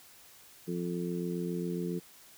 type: harmonic tone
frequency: 87.31 Hz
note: F2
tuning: in tune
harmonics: 2 / 3 / 4 / 5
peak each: -34 / -41 / -37 / -40 dBFS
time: 0.67-2 s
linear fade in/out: 20 ms
effects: white hiss -56 dBFS RMS until 2.37 s